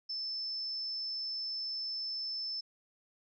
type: tone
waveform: sine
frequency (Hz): 5274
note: E8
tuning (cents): 0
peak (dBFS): -35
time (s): 0.09-2.61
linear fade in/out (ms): 10
effects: none